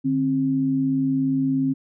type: tone pair together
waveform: sine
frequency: 149.6 / 266.6 Hz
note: D3 / C4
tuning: +32 / +33 cents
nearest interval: minor seventh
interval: 1001 cents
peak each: -27 / -19 dBFS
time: 0.04-1.74 s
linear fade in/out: 20 ms
effects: none